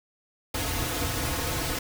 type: noise with comb filter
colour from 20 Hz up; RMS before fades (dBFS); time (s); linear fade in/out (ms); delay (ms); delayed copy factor
pink; -29; 0.54-1.79; 5; 5.1; -0.95
effects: none